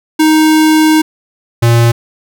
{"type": "tone pair in turn", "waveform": "square", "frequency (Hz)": [312.3, 117.31], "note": ["D#4", "A#2"], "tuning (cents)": [7, 11], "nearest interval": "octave + perfect fourth", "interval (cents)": 1696, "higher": "first", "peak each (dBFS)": -6, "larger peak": "neither", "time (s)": [[0.19, 1.02], [1.62, 1.92]], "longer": "first", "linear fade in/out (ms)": 10, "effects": []}